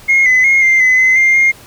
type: tone with pitch steps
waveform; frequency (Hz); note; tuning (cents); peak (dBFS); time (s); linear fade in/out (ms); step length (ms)
sine; 2149 / 2021 / 2148 / 2095 / 2026 / 2045 / 2106 / 2125; C7 / B6 / C7 / C7 / B6 / C7 / C7 / C7; +46 / +39 / +45 / +2 / +44 / -40 / +11 / +26; -5; 0.08-1.52; 20; 180
effects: tanh soft clip ceiling -4 dBFS + pink hiss -39 dBFS RMS until 1.66 s